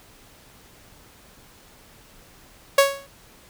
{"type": "tone with exponential decay", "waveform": "sawtooth", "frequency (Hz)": 554.4, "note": "C#5", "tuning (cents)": 0, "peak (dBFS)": -6, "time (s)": [2.78, 3.07], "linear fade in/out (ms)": 5, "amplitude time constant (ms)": 62, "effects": ["pink hiss -51 dBFS RMS until 3.49 s"]}